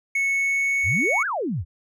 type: tone with pitch glide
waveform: triangle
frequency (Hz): 2205 to 2220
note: C#7 to C#7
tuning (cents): -10 to +2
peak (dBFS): -18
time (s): 0.15-1.23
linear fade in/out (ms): 5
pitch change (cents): +12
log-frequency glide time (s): 0.25-0.97
type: exponential two-way sweep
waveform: sine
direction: up then down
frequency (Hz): 68.3 to 1706 to 68.3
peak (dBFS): -23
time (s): 0.83-1.65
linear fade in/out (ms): 50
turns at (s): 1.26
effects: none